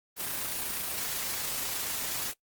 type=noise with amplitude modulation; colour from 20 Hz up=white; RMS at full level=-32 dBFS; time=0.16-2.34 s; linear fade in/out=50 ms; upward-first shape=sine; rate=28.2 Hz; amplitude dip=30%; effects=noise-tail reverb RT60 0.1 s tail -19 dB re dry + Opus 24 kbps